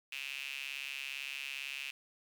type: tone with high-pass filter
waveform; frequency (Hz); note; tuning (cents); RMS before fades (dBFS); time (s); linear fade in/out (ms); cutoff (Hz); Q
sawtooth; 137.8; C#3; -10; -42; 0.12-1.91; 5; 2600; 7.3
effects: none